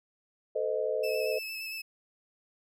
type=chord; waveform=sine; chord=A diminished; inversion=none; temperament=equal with one note detuned; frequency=440 / 511.9 / 622.3 Hz; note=A4 / C5 / Eb5; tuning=0 / -38 / 0 cents; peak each=-32 dBFS; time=0.55-1.39 s; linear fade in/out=10 ms
type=tone with vibrato; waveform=30% pulse; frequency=2613 Hz; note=E7; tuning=16 cents flat; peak=-33 dBFS; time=1.03-1.82 s; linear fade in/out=10 ms; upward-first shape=square; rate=8.7 Hz; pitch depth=18 cents each way
effects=none